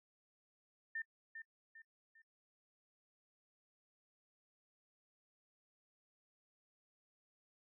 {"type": "tone with echo", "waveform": "sine", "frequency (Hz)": 1800, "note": "A6", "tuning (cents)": 39, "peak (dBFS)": -39, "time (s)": [0.95, 1.02], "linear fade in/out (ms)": 5, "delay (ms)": 400, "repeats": 3, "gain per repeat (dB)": -8, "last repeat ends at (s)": 2.22, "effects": ["noise-tail reverb RT60 0.1 s tail -26 dB re dry"]}